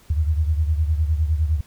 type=beating tone pair; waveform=sine; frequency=76 / 85.8 Hz; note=D#2 / F2; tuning=-40 / -30 cents; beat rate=9.8 Hz; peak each=-18 / -24 dBFS; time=0.1-1.61 s; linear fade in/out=5 ms; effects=pink hiss -53 dBFS RMS until 1.66 s